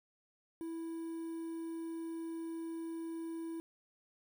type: tone with quantisation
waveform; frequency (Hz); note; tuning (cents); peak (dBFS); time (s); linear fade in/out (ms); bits
triangle; 329.3; E4; -2; -37; 0.61-3.6; 0; 10
effects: none